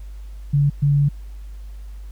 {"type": "tone bursts at uneven times", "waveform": "sine", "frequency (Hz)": 143.1, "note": "D3", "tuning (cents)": -45, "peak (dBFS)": -13, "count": 2, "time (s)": [[0.53, 0.7], [0.82, 1.09]], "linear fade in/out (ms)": 10, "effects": ["added 50 Hz sine -32 dBFS peak until 2.11 s", "pink hiss -56 dBFS RMS until 2.11 s"]}